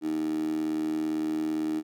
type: tone with high-pass filter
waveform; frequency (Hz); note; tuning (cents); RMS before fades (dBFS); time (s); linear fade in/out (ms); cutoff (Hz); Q
15% pulse; 77.78; D#2; 0; -29; 0.01-1.83; 50; 310; 8.5
effects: none